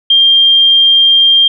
sine tone, 3194 Hz, G7, 32 cents sharp, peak -4 dBFS, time 0.1-1.48 s, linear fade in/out 5 ms, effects none

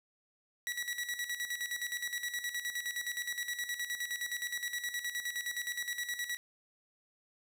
sawtooth tone with tremolo, 1936 Hz, B6, 35 cents flat, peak -30 dBFS, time 0.67-6.37 s, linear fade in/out 0 ms, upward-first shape square, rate 9.6 Hz, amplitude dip 65%, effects none

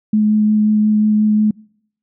sine tone with vibrato, 212.9 Hz, G#3, 43 cents sharp, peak -10 dBFS, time 0.13-1.51 s, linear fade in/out 5 ms, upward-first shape sine, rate 5.6 Hz, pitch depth 9 cents each way, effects noise-tail reverb RT60 0.7 s tail -26 dB re dry

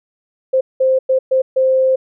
sine tone bursts at uneven times, 523.3 Hz, C5, in tune, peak -10 dBFS, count 5, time 0.53-0.61 / 0.8-0.99 / 1.09-1.19 / 1.31-1.42 / 1.56-1.96 s, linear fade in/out 10 ms, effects none

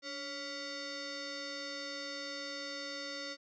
sine tone with frequency modulation, 1975.5 Hz, B6, in tune, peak -39 dBFS, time 0.02-3.37 s, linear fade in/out 50 ms, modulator 843 Hz, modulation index 4.2, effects none

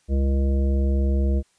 harmonic tone, 68 Hz, C#2, 33 cents flat, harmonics 1 / 3 / 5 / 7 / 9, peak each -18 / -28 / -32 / -35 / -37 dBFS, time 0.08-1.43 s, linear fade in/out 50 ms, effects white hiss -64 dBFS RMS until 1.58 s + resampled to 22050 Hz

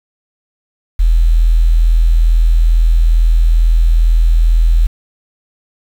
sine tone with quantisation, 41.14 Hz, E1, 3 cents flat, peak -6 dBFS, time 0.99-4.87 s, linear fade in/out 10 ms, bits 6, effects none

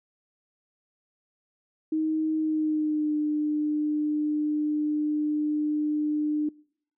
sine tone with pitch glide, 313.9 to 300.8 Hz, D#4 to D4, +15 to +42 cents, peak -23 dBFS, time 1.92-6.49 s, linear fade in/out 5 ms, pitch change -73 cents, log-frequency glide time 2.37-3.16 s, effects noise-tail reverb RT60 0.6 s tail -25 dB re dry

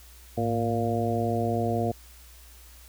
harmonic tone with a mistuned harmonic, 116.54 Hz, A#2, in tune, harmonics 1 / 2 / 3 / 4 / 5 / 6, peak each -29 / -30 / -33 / -31 / -34 / -30 dBFS, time 0.37-1.92 s, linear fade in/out 10 ms, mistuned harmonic 1, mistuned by -130 cents, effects added 60 Hz sine -49 dBFS peak until 2.88 s + white hiss -53 dBFS RMS until 2.88 s

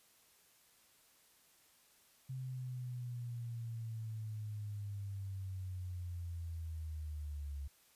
sine linear sweep, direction down, 131.2 to 69.6 Hz, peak -40 dBFS, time 2.29-7.68 s, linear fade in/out 10 ms, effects white hiss -68 dBFS RMS until 7.95 s + resampled to 32000 Hz

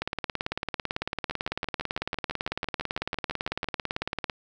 two click trains, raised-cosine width 0.3 ms, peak -18 / -12 dBFS, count 15 / 78, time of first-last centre 1.31-3.643 / 0.02-4.298 s, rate 6 / 18 Hz, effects none

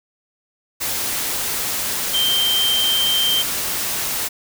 sine tone in noise, 3141 Hz, G7, 3 cents sharp, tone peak -16 dBFS, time 2.13-3.43 s, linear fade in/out 20 ms, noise white, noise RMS -23 dBFS, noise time 0.8-4.29 s, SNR +4 dB, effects none

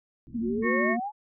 white low-pass noise, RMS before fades -45 dBFS, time 0.27-0.65 s, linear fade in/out 0 ms, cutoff 280 Hz, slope 48 dB/octave
sine tone with vibrato, 230 Hz, A#3, 23 cents flat, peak -27 dBFS, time 0.34-1 s, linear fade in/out 10 ms, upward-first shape sine, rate 13 Hz, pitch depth 65 cents each way
sine exponential sweep, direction up, 336.8 to 867 Hz, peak -29 dBFS, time 0.41-1.12 s, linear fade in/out 50 ms
harmonic tone, 365.7 Hz, F#4, 20 cents flat, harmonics 1 / 3 / 5 / 6, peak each -28 / -31 / -28 / -32 dBFS, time 0.62-0.97 s, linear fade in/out 50 ms
effects none

